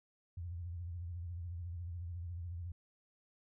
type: tone with vibrato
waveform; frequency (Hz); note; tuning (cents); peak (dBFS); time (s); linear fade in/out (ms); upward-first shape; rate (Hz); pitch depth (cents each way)
sine; 86.4; F2; -18; -40; 0.37-2.72; 5; triangle; 14; 110
effects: none